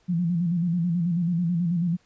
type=tone with vibrato; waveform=sine; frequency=172.2 Hz; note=F3; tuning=24 cents flat; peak=-21 dBFS; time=0.08-1.97 s; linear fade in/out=20 ms; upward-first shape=square; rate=9.2 Hz; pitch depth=65 cents each way; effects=pink hiss -64 dBFS RMS until 2.05 s + resampled to 16000 Hz